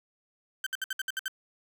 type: tone bursts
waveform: 30% pulse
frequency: 1550 Hz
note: G6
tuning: 20 cents flat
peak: -27 dBFS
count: 8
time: 0.64-1.281 s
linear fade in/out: 2 ms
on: 25 ms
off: 63 ms
effects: none